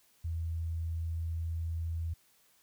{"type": "tone", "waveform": "sine", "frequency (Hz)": 82.41, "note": "E2", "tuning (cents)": 0, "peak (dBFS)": -32, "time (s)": [0.24, 2.14], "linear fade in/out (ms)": 10, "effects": ["white hiss -67 dBFS RMS until 2.62 s"]}